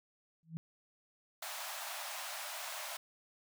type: tone with exponential growth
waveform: sine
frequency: 162.8 Hz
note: E3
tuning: 21 cents flat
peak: -34 dBFS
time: 0.43-0.57 s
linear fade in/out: 0 ms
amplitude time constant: 30 ms
type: high-pass noise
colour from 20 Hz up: pink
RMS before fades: -43 dBFS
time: 1.42-2.97 s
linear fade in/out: 5 ms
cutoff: 590 Hz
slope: 96 dB/octave
effects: none